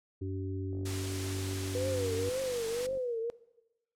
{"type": "harmonic tone", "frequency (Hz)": 95.3, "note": "G2", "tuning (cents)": -48, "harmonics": [1, 3, 4], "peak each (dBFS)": [-35, -40, -41], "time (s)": [0.21, 2.3], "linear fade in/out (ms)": 10}
{"type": "click train", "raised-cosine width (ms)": 2, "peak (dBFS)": -36, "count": 110, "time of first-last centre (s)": [0.73, 2.973], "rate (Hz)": 48.6}
{"type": "high-pass noise", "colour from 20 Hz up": "white", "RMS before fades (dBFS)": -40, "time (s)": [0.85, 2.87], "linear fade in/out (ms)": 10, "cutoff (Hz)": 270, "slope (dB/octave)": 24}
{"type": "tone with vibrato", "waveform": "sine", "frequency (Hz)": 488.8, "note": "B4", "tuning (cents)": -18, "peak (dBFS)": -31, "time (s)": [1.75, 3.3], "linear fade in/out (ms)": 0, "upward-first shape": "triangle", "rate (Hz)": 1.9, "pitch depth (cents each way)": 160}
{"effects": ["noise-tail reverb RT60 1.0 s tail -20 dB re dry", "low-pass 9000 Hz 12 dB/octave"]}